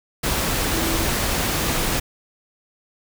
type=tone in noise; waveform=sine; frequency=329.6 Hz; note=E4; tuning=in tune; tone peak=-27 dBFS; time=0.73-1.05 s; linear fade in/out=10 ms; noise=pink; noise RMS=-22 dBFS; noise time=0.23-2 s; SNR=-8 dB; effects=none